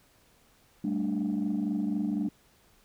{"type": "chord", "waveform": "sine", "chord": "G suspended second", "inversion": "none", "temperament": "equal", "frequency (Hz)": [196, 220, 293.7], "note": ["G3", "A3", "D4"], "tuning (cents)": [0, 0, 0], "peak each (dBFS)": -30, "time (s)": [0.84, 2.29], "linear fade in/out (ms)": 5, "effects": ["tanh soft clip ceiling -22 dBFS", "pink hiss -63 dBFS RMS until 2.84 s"]}